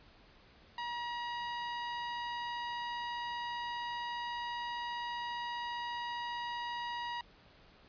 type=tone; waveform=sawtooth; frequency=955 Hz; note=A#5; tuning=42 cents sharp; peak=-33 dBFS; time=0.78-7.21 s; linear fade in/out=2 ms; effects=pink hiss -61 dBFS RMS until 7.88 s + resampled to 11025 Hz